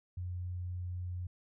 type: tone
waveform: sine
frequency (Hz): 89.6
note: F2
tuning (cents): +45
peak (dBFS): -36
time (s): 0.17-1.27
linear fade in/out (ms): 5
effects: none